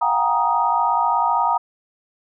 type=tone cluster; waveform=sine; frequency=707 / 759 / 815 / 940 / 1245 Hz; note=F5 / F#5 / G#5 / A#5 / D#6; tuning=+21 / +44 / -33 / +14 / +1 cents; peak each=-26 / -25 / -26 / -18 / -23 dBFS; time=0.01-1.58 s; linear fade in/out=10 ms; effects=none